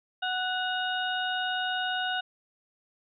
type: harmonic tone with a mistuned harmonic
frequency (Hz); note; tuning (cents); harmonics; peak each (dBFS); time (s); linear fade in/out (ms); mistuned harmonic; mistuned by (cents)
740; F#5; 0; 1 / 2 / 4 / 5; -32 / -31 / -34 / -37; 0.22-2.21; 10; 4; -49
effects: none